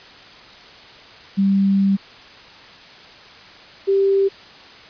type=tone pair in turn; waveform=sine; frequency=196 / 392 Hz; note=G3 / G4; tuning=0 / 0 cents; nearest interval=octave; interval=1200 cents; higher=second; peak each=-13 dBFS; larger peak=neither; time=1.37-1.97 / 3.87-4.29 s; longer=first; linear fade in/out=20 ms; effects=white hiss -42 dBFS RMS until 4.89 s + resampled to 11025 Hz